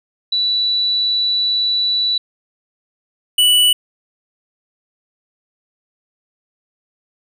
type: tone pair in turn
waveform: sine / square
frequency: 3951 / 2960 Hz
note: B7 / F#7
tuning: 0 / 0 cents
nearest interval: perfect fourth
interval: 500 cents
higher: first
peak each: -14 / -10 dBFS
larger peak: second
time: 0.32-2.18 / 3.38-3.73 s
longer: first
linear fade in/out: 5 ms
effects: none

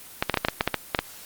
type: clicks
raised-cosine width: 0.3 ms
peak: -4 dBFS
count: 11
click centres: 0.225 / 0.297 / 0.342 / 0.373 / 0.449 / 0.485 / 0.609 / 0.676 / 0.743 / 0.948 / 0.99 s
effects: white hiss -44 dBFS RMS until 1.25 s + Opus 24 kbps

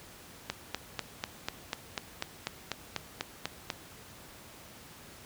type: click train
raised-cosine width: 0.2 ms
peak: -14 dBFS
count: 14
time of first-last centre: 0.5-3.702 s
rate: 4.06 Hz
effects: pink hiss -51 dBFS RMS until 5.25 s + high-pass 60 Hz 12 dB/octave

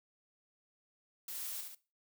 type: noise with echo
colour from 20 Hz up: blue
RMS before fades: -43 dBFS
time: 1.28-1.61 s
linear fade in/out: 2 ms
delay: 69 ms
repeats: 2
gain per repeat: -4 dB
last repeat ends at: 1.748 s
effects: noise-tail reverb RT60 0.3 s tail -18 dB re dry

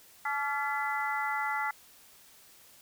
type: harmonic tone with a mistuned harmonic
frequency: 286.6 Hz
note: D4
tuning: 42 cents flat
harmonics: 3 / 4 / 5 / 6 / 7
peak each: -33 / -40 / -34 / -42 / -35 dBFS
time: 0.25-1.71 s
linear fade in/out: 5 ms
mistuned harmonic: 5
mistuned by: -64 cents
effects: white hiss -57 dBFS RMS until 2.81 s

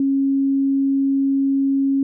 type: tone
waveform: sine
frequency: 273.4 Hz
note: C#4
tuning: 24 cents flat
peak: -15 dBFS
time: 0-2.03 s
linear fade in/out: 2 ms
effects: none

